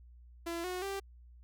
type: tone with pitch steps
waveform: sawtooth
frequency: 338 / 364.4 / 392.8 Hz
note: E4 / F#4 / G4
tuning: +43 / -26 / +4 cents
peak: -32 dBFS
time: 0.46-1 s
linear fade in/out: 10 ms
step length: 180 ms
effects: added 60 Hz sine -53 dBFS peak until 1.43 s